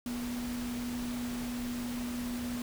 sine tone in noise, 242.8 Hz, B3, 29 cents flat, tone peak -34 dBFS, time 0.06-2.62 s, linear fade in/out 2 ms, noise pink, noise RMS -43 dBFS, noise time 0.06-2.62 s, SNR +6 dB, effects none

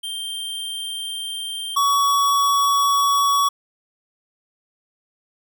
square tone pair in turn, 3162 / 1126.4 Hz, G7 / C#6, +14 / +27 cents, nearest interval octave + tritone, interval 1787 cents, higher first, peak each -27 / -16 dBFS, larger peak second, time 0.03-1.76 / 1.76-3.49 s, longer neither, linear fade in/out 10 ms, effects none

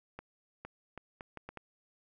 accelerating click train, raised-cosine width 0.5 ms, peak -28 dBFS, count 7, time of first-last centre 0.19-1.573 s, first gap 460 ms, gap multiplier 0.71, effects none

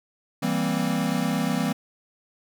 square chord, C dominant seventh, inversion first, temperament equal, 164.81 / 196 / 233.1 / 261.6 Hz, E3 / G3 / Bb3 / C4, 0 / 0 / 0 / 0 cents, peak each -29 dBFS, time 0.42-1.73 s, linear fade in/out 10 ms, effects none

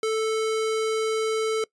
square tone, 440 Hz, A4, in tune, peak -23 dBFS, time 0.03-1.64 s, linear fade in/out 2 ms, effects noise-tail reverb RT60 0.1 s tail -23 dB re dry + resampled to 22050 Hz

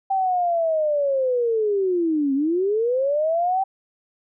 sine linear two-way sweep, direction down then up, 782 to 265.8 to 782 Hz, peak -18 dBFS, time 0.1-3.64 s, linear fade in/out 10 ms, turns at 2.34 s, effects none

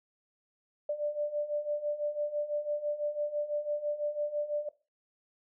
sine beating tone pair, 587.3 / 593.3 Hz, D5 / D5, 0 / +18 cents, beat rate 6 Hz, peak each -35 / -32 dBFS, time 0.89-4.69 s, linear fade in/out 5 ms, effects noise-tail reverb RT60 0.3 s tail -18 dB re dry

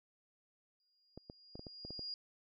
sine tone with exponential growth, 4846 Hz, D#8, 47 cents flat, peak -39 dBFS, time 0.8-2.14 s, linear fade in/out 1 ms, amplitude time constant 290 ms
clicks, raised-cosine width 2 ms, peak -34 dBFS, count 8, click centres 1.176 / 1.299 / 1.555 / 1.594 / 1.668 / 1.85 / 1.906 / 1.993 s
effects none

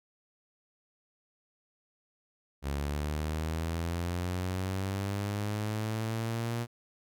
sawtooth linear sweep, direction up, 69.2 to 118.8 Hz, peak -27 dBFS, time 2.62-6.67 s, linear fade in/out 50 ms, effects none

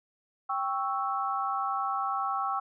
sine chord, C# diminished, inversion second, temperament equal with one note detuned, 786.7 / 1108.7 / 1318.5 Hz, G5 / C#6 / E6, +6 / 0 / 0 cents, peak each -32 dBFS, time 0.49-2.6 s, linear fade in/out 10 ms, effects none

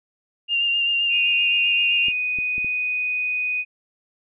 sine tone with vibrato, 2794 Hz, F7, in tune, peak -18 dBFS, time 0.48-2.13 s, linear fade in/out 50 ms, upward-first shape sine, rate 7.7 Hz, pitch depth 20 cents each way
sine tone, 2489 Hz, D#7, in tune, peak -21 dBFS, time 1.09-3.65 s, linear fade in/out 50 ms
clicks, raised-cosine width 3 ms, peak -25 dBFS, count 4, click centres 2.084 / 2.387 / 2.581 / 2.646 s
effects none

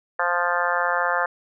harmonic tone, 175.2 Hz, F3, 6 cents sharp, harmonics 3 / 4 / 5 / 6 / 7 / 8 / 9 / 10, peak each -28 / -28 / -28 / -28 / -28 / -28 / -28 / -28 dBFS, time 0.19-1.26 s, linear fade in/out 5 ms, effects none

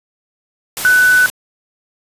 sine tone in noise, 1495 Hz, F#6, 17 cents sharp, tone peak -7 dBFS, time 0.85-1.26 s, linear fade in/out 0 ms, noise white, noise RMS -22 dBFS, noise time 0.77-1.3 s, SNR +12 dB, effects resampled to 32000 Hz

